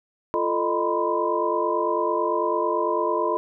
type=tone cluster; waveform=sine; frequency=347 / 440.3 / 614 / 977 / 1026 Hz; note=F4 / A4 / D#5 / B5 / C6; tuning=-11 / +1 / -23 / -19 / -34 cents; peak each=-27 dBFS; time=0.34-3.37 s; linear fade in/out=0 ms; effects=none